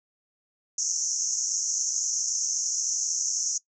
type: band-pass noise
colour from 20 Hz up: white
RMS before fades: -28 dBFS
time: 0.78-3.58 s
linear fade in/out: 5 ms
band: 5700 to 6800 Hz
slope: 96 dB/octave
effects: noise-tail reverb RT60 0.1 s tail -20 dB re dry